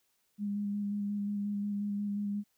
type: tone with vibrato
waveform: sine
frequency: 204 Hz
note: G#3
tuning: 31 cents flat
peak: -31 dBFS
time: 0.38-2.44 s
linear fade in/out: 50 ms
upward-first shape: square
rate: 5.6 Hz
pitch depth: 14 cents each way
effects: white hiss -75 dBFS RMS until 2.57 s